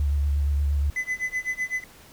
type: tone with vibrato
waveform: sine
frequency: 71.6 Hz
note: D2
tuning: 43 cents flat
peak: -20 dBFS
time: 0-0.9 s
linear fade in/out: 0 ms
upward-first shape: sine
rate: 8.5 Hz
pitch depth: 31 cents each way
type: tone with tremolo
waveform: triangle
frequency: 2014 Hz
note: B6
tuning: 33 cents sharp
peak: -21 dBFS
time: 0.96-1.84 s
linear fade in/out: 2 ms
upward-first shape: sine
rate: 7.9 Hz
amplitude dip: 95%
effects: pink hiss -50 dBFS RMS until 2.12 s